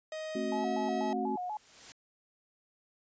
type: tone with pitch glide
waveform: 45% pulse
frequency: 627 to 641.7 Hz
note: D#5 to E5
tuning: +13 to -47 cents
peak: -37 dBFS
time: 0.12-1.13 s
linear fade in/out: 2 ms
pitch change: +40 cents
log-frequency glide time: 0.49-0.62 s
type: chord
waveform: sine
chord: F# diminished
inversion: first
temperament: equal with one note detuned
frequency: 220 / 266.5 / 370 Hz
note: A3 / C4 / F#4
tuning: 0 / +32 / 0 cents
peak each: -36 dBFS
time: 0.35-1.36 s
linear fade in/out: 5 ms
type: tone with vibrato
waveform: sine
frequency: 784 Hz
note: G5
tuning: in tune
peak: -34 dBFS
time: 0.52-1.57 s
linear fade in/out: 2 ms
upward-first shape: square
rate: 4.1 Hz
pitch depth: 140 cents each way
type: noise with exponential growth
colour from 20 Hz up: white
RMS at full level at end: -47 dBFS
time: 1.04-1.92 s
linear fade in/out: 0 ms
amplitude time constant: 190 ms
effects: resampled to 16000 Hz